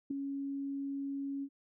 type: tone with ADSR envelope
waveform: sine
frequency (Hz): 277.2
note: C#4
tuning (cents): 0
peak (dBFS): -29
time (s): 0.1-1.49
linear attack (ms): 10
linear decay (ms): 4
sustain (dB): -6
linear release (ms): 61
effects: none

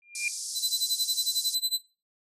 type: tone with exponential growth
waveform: sine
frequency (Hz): 2399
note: D7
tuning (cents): +36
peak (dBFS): -23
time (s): 0.02-0.28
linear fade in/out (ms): 2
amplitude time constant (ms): 56
type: band-pass noise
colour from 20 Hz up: pink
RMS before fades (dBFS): -36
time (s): 0.15-1.55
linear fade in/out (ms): 2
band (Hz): 4700 to 10000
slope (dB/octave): 48
type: tone with tremolo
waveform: sawtooth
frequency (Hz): 4023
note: B7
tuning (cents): +31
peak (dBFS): -20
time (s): 0.54-1.81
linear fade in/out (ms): 50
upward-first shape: sine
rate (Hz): 11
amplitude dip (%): 100
effects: noise-tail reverb RT60 0.3 s tail -19 dB re dry + resampled to 32000 Hz

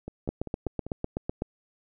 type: two click trains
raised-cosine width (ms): 2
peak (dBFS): -23 / -15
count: 5 / 10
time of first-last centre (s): 0.08-0.866 / 0.29-1.421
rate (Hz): 5.09 / 7.96
effects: none

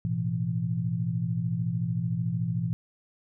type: chord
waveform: sine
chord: A suspended second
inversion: none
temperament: equal with one note detuned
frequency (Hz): 110 / 123.47 / 168.67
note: A2 / B2 / E3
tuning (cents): 0 / 0 / +40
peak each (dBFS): -32 / -30 / -29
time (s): 0.05-2.73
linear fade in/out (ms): 0
effects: none

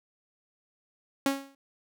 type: tone with exponential decay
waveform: sawtooth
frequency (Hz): 274.6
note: C#4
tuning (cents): -16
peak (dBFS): -17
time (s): 1.26-1.55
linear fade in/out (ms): 2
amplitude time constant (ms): 62
effects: none

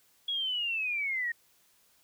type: linear sweep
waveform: sine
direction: down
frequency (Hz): 3348 to 1844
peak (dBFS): -29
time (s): 0.28-1.32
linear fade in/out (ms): 5
effects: white hiss -66 dBFS RMS until 2.03 s

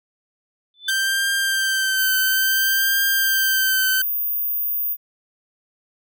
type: tone with exponential growth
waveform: sine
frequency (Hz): 3513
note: A7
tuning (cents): -3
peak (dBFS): -21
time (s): 0.74-0.9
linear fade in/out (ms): 1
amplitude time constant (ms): 33
type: tone with vibrato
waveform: sawtooth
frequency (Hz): 1563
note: G6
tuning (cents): -6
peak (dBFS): -15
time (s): 0.88-4.02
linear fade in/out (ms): 5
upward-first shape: triangle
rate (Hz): 0.58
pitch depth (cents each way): 36
type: tone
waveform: sine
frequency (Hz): 14917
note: A#9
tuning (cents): 0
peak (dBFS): -20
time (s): 1.95-4.97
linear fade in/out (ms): 50
effects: none

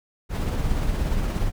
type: noise with tremolo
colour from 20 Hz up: brown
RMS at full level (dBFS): -22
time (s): 0.29-1.52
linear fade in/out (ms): 50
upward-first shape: triangle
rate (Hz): 17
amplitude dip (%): 35
effects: none

